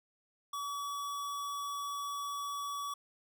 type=tone; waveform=square; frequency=1139 Hz; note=C#6; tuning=47 cents sharp; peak=-37 dBFS; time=0.53-2.94 s; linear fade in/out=5 ms; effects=none